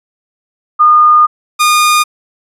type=tone pair in turn; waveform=sine / sawtooth; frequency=1220 / 1220 Hz; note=D#6 / D#6; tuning=-34 / -34 cents; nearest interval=unison; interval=0 cents; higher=neither; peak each=-3 dBFS; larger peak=neither; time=0.79-1.27 / 1.59-2.04 s; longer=first; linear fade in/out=20 ms; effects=resampled to 32000 Hz